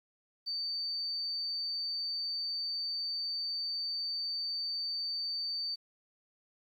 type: tone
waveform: sine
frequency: 4584 Hz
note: D8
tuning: 43 cents flat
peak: -33 dBFS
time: 0.46-5.76 s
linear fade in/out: 20 ms
effects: 11-bit